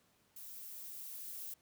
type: noise with level ramp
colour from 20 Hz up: violet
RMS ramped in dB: -50 to -45 dBFS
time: 0.36-1.54 s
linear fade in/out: 5 ms
effects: pink hiss -72 dBFS RMS until 1.61 s + high-pass 80 Hz 12 dB/octave